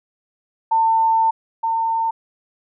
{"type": "tone pair in turn", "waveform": "sine", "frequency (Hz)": [898, 905.3], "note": ["A5", "A5"], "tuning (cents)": [35, 49], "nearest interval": "unison", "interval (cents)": 14, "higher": "second", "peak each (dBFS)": [-13, -17], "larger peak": "first", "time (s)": [[0.71, 1.31], [1.63, 2.11]], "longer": "first", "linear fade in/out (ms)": 10, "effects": []}